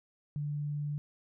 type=tone; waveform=sine; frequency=146.83 Hz; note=D3; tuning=in tune; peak=-32 dBFS; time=0.36-0.98 s; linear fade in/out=0 ms; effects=none

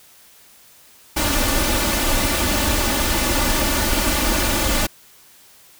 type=noise with comb filter; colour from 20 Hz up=pink; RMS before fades=-19 dBFS; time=1.16-4.87 s; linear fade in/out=10 ms; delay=3.4 ms; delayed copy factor=+0.7; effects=white hiss -49 dBFS RMS until 5.79 s

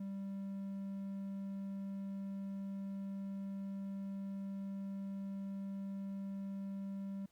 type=tone; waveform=triangle; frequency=196 Hz; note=G3; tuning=in tune; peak=-38 dBFS; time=0-7.26 s; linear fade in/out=5 ms; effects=pink hiss -75 dBFS RMS until 7.31 s

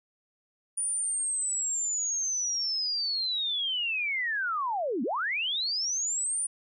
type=linear two-way sweep; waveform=sine; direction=down then up; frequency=9530 to 210 to 9530 Hz; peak=-27 dBFS; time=0.77-6.47 s; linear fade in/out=10 ms; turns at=5.03 s; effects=none

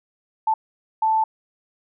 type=tone bursts at uneven times; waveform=sine; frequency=880 Hz; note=A5; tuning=in tune; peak=-16 dBFS; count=2; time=0.47-0.54 / 1.02-1.24 s; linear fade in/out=5 ms; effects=none

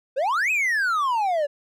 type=exponential two-way sweep; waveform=triangle; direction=up then down; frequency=493.9 to 2605 to 560 Hz; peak=-18 dBFS; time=0.16-1.47 s; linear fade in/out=20 ms; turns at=0.51 s; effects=none

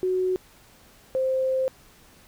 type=tone pair in turn; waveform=sine; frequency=370 / 523.3 Hz; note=F#4 / C5; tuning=0 / 0 cents; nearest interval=tritone; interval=600 cents; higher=second; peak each=-21 dBFS; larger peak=neither; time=0.03-0.36 / 1.15-1.68 s; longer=second; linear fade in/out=0 ms; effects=pink hiss -54 dBFS RMS until 2.27 s

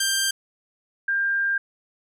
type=tone pair in turn; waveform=10% pulse / sine; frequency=1581 / 1596.6 Hz; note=G6 / G6; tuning=+14 / +31 cents; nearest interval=unison; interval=17 cents; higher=second; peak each=-12 / -20 dBFS; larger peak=first; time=0-0.31 / 1.08-1.58 s; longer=second; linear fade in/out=5 ms; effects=none

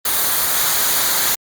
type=noise with comb filter; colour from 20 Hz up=white; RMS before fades=-17 dBFS; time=0.05-1.35 s; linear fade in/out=5 ms; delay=0.37 ms; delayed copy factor=-0.5; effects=Opus 32 kbps

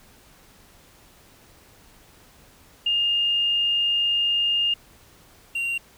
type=tone pair in turn; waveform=sine / triangle; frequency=2824 / 2763 Hz; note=F7 / F7; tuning=+19 / -19 cents; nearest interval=unison; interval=38 cents; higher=first; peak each=-19 / -22 dBFS; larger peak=first; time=2.86-4.74 / 5.55-5.78 s; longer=first; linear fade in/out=5 ms; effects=pink hiss -53 dBFS RMS until 5.97 s

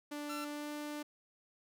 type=tone with pitch glide; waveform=sawtooth; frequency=293.7 to 296.4 Hz; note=D4 to D4; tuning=0 to +16 cents; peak=-36 dBFS; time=0.11-1.03 s; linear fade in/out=10 ms; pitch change=+16 cents; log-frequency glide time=0.47-0.71 s
type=tone; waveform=sawtooth; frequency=1350 Hz; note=E6; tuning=41 cents sharp; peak=-38 dBFS; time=0.29-0.45 s; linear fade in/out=10 ms
effects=none

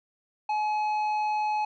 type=tone with tanh clipping; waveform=triangle; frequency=849 Hz; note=G#5; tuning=38 cents sharp; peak=-26 dBFS; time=0.49-1.65 s; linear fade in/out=5 ms; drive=12 dB; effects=none

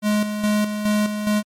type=tone with tremolo; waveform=square; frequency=210 Hz; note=G#3; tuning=19 cents sharp; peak=-17 dBFS; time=0.02-1.43 s; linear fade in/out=50 ms; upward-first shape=square; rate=2.4 Hz; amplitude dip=55%; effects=MP3 64 kbps

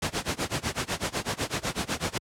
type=noise with tremolo; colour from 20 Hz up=pink; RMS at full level=-26 dBFS; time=0.02-2.18 s; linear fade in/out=5 ms; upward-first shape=sine; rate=8 Hz; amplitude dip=95%; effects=high-pass 80 Hz 12 dB/octave + low-pass 9000 Hz 12 dB/octave

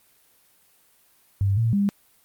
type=tone with pitch steps; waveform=sine; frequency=98.8 / 114.3 / 200.9 Hz; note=G2 / A#2 / G3; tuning=+14 / -34 / +43 cents; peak=-18 dBFS; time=1.41-1.89 s; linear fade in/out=0 ms; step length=160 ms; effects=white hiss -60 dBFS RMS until 2.24 s + Opus 32 kbps

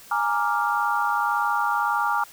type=chord; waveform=sine; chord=Bb dominant seventh; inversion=third; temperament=equal; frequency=830.6 / 932.3 / 1174.7 / 1396.9 Hz; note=Ab5 / Bb5 / D6 / F6; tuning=0 / 0 / 0 / 0 cents; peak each=-26 dBFS; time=0.11-2.24 s; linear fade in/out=5 ms; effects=white hiss -47 dBFS RMS until 2.32 s

